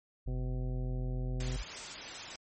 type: tone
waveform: sine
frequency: 46.25 Hz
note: F#1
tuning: in tune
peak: -34 dBFS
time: 0.26-1.63 s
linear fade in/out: 10 ms
type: harmonic tone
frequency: 126.5 Hz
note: B2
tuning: 42 cents sharp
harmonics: 1 / 2 / 3 / 4 / 5 / 6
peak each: -36 / -44 / -48 / -50 / -56 / -58 dBFS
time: 0.27-1.57 s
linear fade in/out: 10 ms
type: noise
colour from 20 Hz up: white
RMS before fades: -42 dBFS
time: 1.4-2.36 s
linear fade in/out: 5 ms
effects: MP3 32 kbps